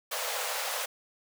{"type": "high-pass noise", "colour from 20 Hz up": "pink", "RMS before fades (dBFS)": -33, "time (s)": [0.11, 0.86], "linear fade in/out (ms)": 10, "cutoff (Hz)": 470, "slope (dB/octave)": 96, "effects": []}